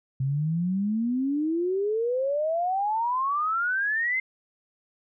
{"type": "exponential sweep", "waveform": "sine", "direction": "up", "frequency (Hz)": [130, 2100], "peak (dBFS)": -23, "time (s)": [0.2, 4.2], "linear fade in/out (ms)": 5, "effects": []}